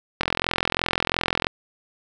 click train, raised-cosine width 0.3 ms, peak -4 dBFS, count 55, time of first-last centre 0.21-1.469 s, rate 42.9 Hz, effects none

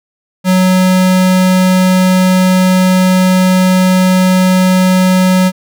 square tone, 185 Hz, F#3, in tune, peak -7 dBFS, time 0.44-5.52 s, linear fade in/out 50 ms, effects none

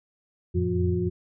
sine tone cluster, 86.6 / 89.8 / 112.5 / 174.7 / 359.6 Hz, F2 / F2 / A2 / F3 / F#4, -14 / +49 / +39 / +1 / -49 cents, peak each -32 / -26 / -32 / -28 / -27 dBFS, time 0.54-1.1 s, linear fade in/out 20 ms, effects none

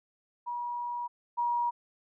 sine tone pair in turn, 962 / 955.4 Hz, B5 / A#5, -46 / +42 cents, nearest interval unison, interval 12 cents, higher first, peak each -32 / -26 dBFS, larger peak second, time 0.46-1.08 / 1.37-1.71 s, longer first, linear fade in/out 20 ms, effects none

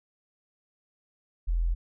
sine tone, 42.26 Hz, E1, 44 cents sharp, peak -23 dBFS, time 1.47-1.75 s, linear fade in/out 20 ms, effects none

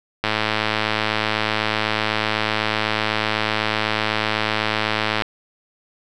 click train, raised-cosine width 0.3 ms, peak -3 dBFS, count 539, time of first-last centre 0.24-5.221 s, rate 108 Hz, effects none

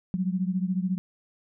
sine beating tone pair, 181.4 / 195.4 Hz, F#3 / G3, -34 / -5 cents, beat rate 14 Hz, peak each -26 / -29 dBFS, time 0.14-0.98 s, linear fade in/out 0 ms, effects none

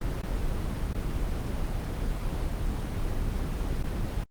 brown noise with dropouts, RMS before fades -29 dBFS, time 0.01-4.24 s, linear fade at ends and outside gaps 5 ms, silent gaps 0.219-0.232 / 0.932-0.945 / 3.83-3.837 s, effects Opus 24 kbps

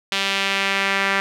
sawtooth tone with band-pass filter sweep, 196 Hz, G3, in tune, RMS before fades -21 dBFS, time 0.12-1.2 s, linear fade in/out 0 ms, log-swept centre 3200 to 1900 Hz, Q 1.7, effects none

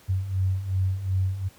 sine beating tone pair, 92.5 / 95.2 Hz, F#2 / F#2, 0 / +50 cents, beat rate 2.7 Hz, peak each -28 / -23 dBFS, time 0.08-1.49 s, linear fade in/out 20 ms, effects pink hiss -54 dBFS RMS until 1.58 s + high-pass 60 Hz 12 dB/octave

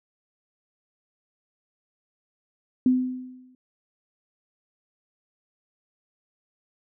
sine tone with exponential decay, 254.4 Hz, C4, 48 cents flat, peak -14 dBFS, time 2.86-3.55 s, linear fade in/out 2 ms, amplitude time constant 150 ms, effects none

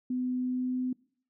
sine tone with pitch glide, 252.1 to 253.9 Hz, B3 to B3, +36 to +48 cents, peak -28 dBFS, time 0.1-0.93 s, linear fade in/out 5 ms, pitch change +12 cents, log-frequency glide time 0.38-0.81 s, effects noise-tail reverb RT60 0.6 s tail -24 dB re dry

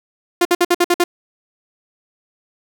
sawtooth tone bursts, 351.1 Hz, F4, 9 cents sharp, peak -7 dBFS, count 7, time 0.41-1.04 s, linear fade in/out 5 ms, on 42 ms, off 56 ms, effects none

